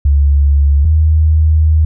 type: tone pair in turn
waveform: sine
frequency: 71 / 78.21 Hz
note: C#2 / D#2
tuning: +42 / +10 cents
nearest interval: major second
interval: 168 cents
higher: second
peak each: -6 dBFS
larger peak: neither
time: 0.05-0.85 / 0.85-1.85 s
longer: second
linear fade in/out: 5 ms
effects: none